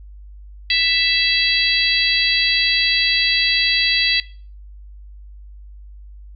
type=harmonic tone; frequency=661 Hz; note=E5; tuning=5 cents sharp; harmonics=3 / 4 / 5 / 6 / 7; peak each=-21 / -21 / -21 / -21 / -21 dBFS; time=0.7-4.2 s; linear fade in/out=2 ms; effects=noise-tail reverb RT60 0.4 s tail -19 dB re dry + added 50 Hz sine -36 dBFS peak until 6.35 s